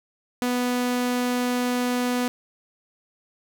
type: tone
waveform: sawtooth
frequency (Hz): 246.9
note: B3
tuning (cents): 0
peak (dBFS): -18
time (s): 0.42-2.28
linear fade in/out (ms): 0
effects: none